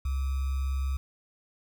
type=tone with sample-and-hold; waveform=sine; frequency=67.2 Hz; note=C2; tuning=47 cents sharp; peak=-26 dBFS; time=0.05-0.97 s; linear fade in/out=5 ms; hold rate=1225 Hz; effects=none